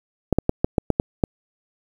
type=clicks; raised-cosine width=2 ms; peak=-3 dBFS; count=8; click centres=0.327 / 0.386 / 0.494 / 0.645 / 0.782 / 0.903 / 0.999 / 1.238 s; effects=7-bit